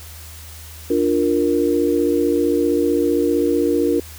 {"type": "chord", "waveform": "sine", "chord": "Bb major", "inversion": "first", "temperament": "equal", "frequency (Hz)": [293.7, 349.2, 466.2], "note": ["D4", "F4", "Bb4"], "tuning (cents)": [0, 0, 0], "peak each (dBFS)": -19, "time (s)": [0.9, 4], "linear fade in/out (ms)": 5, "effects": ["added 79 Hz sine -37 dBFS peak until 4.18 s", "white hiss -40 dBFS RMS until 4.18 s"]}